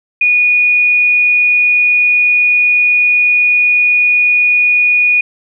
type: tone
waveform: sine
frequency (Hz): 2458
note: D#7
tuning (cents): -22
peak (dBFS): -7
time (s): 0.21-5.21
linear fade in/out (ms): 5
effects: none